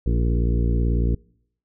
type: harmonic tone with a mistuned harmonic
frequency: 58.27 Hz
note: A#1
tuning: in tune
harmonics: 1 / 2 / 3 / 4 / 5 / 6 / 7 / 8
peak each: -19 / -25 / -29 / -31 / -33 / -35 / -36 / -37 dBFS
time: 0.06-1.15 s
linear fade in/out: 5 ms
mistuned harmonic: 6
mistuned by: -25 cents
effects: noise-tail reverb RT60 0.7 s tail -26 dB re dry